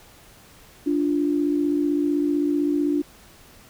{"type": "tone pair together", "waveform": "sine", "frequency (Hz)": [292.3, 348], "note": ["D4", "F4"], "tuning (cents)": [-8, -6], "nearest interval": "minor third", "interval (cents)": 302, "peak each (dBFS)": [-20, -25], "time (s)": [0.86, 3.02], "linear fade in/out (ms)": 10, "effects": ["pink hiss -50 dBFS RMS until 3.69 s"]}